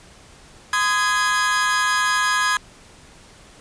40% pulse chord, Ab major, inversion first, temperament equal with one note detuned, 1022 / 1244.5 / 1661.2 Hz, C6 / Eb6 / Ab6, -41 / 0 / 0 cents, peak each -22 / -23 / -19 dBFS, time 0.73-2.57 s, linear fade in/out 2 ms, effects pink hiss -47 dBFS RMS until 3.6 s + resampled to 22050 Hz

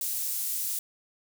pink high-pass noise, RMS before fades -31 dBFS, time 0.01-0.79 s, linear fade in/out 2 ms, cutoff 10000 Hz, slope 12 dB/octave, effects none

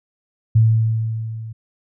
sine tone with level ramp, 111.7 Hz, A2, 27 cents sharp, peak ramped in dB -8 to -29 dBFS, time 0.55-1.53 s, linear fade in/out 10 ms, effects none

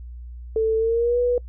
sine tone with pitch glide, 443 to 488.7 Hz, A4 to B4, +12 to -18 cents, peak -17 dBFS, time 0.56-1.38 s, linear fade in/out 2 ms, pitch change +170 cents, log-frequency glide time 0.77-1.19 s, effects noise-tail reverb RT60 0.1 s tail -25 dB re dry + added 60 Hz sine -34 dBFS peak until 1.48 s

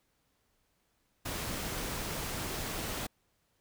pink noise, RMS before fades -37 dBFS, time 1.25-3.07 s, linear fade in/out 10 ms, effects pink hiss -75 dBFS RMS until 3.6 s

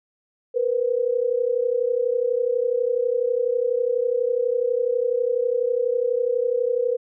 sine tone pair together, 470.9 / 503 Hz, A#4 / B4, +18 / +32 cents, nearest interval minor second, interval 114 cents, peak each -22 dBFS, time 0.54-6.97 s, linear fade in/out 20 ms, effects none

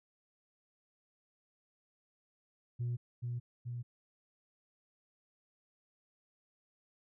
sine tone with echo, 120.8 Hz, B2, 38 cents flat, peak -31 dBFS, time 2.79-2.97 s, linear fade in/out 20 ms, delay 430 ms, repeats 2, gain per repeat -3 dB, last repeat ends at 3.83 s, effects tanh soft clip ceiling -31 dBFS

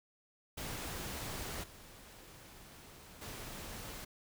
pink noise with level steps, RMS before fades -42 / -55 / -46 dBFS, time 0.57-4.05 s, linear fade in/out 10 ms, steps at 1.63 / 3.21 s, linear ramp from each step 10 ms, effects none

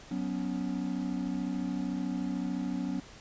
triangle chord, F# suspended fourth, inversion none, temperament equal with one note detuned, 185 / 246.9 / 280.6 Hz, F#3 / B3 / C#4, 0 / 0 / +21 cents, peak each -33 dBFS, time 0.11-3 s, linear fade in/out 5 ms, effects pink hiss -51 dBFS RMS until 3.2 s + resampled to 16000 Hz

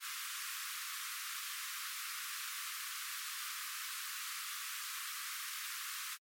pink high-pass noise, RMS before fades -43 dBFS, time 0-6.18 s, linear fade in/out 50 ms, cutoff 1100 Hz, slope 96 dB/octave, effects MP3 64 kbps

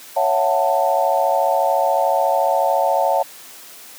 sine chord, F# minor seventh, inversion second, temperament just, 555 / 666 / 740 / 888 Hz, C#5 / E5 / F#5 / A5, +2 / +18 / 0 / +16 cents, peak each -20 dBFS, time 0.16-3.23 s, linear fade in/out 10 ms, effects white hiss -40 dBFS RMS until 3.98 s + high-pass 200 Hz 12 dB/octave

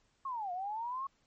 sine linear two-way sweep, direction down then up, 1108.7 to 698.5 to 1108.7 Hz, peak -35 dBFS, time 0.25-1.07 s, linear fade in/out 5 ms, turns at 0.52 s, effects pink hiss -73 dBFS RMS until 1.26 s + MP3 32 kbps

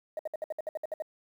sine tone bursts, 622.3 Hz, D#5, in tune, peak -29 dBFS, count 11, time 0.17-1.022 s, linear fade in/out 2 ms, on 22 ms, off 61 ms, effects tanh soft clip ceiling -28 dBFS + 10-bit

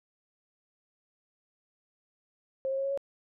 sine tone with pitch steps, 533 / 538.6 / 544.2 / 549.9 / 555.6 Hz, C5 / C#5 / C#5 / C#5 / C#5, +32 / -50 / -32 / -14 / +4 cents, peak -28 dBFS, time 2.65-2.975 s, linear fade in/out 0 ms, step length 65 ms, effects none

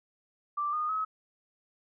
sine tone with pitch steps, 1174.7 / 1226.7 / 1281 Hz, D6 / D#6 / E6, 0 / -25 / -50 cents, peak -28 dBFS, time 0.57-1.05 s, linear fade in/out 10 ms, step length 160 ms, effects none

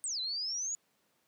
sine exponential two-way sweep, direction down then up, 8870 to 3947 to 6920 Hz, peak -33 dBFS, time 0.04-0.75 s, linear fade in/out 0 ms, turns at 0.2 s, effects pink hiss -73 dBFS RMS until 1.27 s + high-pass 200 Hz 12 dB/octave

